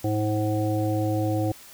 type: harmonic tone with a mistuned harmonic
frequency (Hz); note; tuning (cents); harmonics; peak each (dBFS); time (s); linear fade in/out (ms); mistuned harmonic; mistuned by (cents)
106.9; A2; -49; 1 / 3 / 5 / 7; -25 / -26 / -30 / -32; 0.04-1.52; 5; 5; -16
effects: white hiss -47 dBFS RMS until 1.73 s